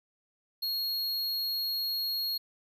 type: tone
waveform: square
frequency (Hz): 4297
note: C8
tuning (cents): +45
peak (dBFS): -30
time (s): 0.62-2.38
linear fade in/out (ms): 10
effects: none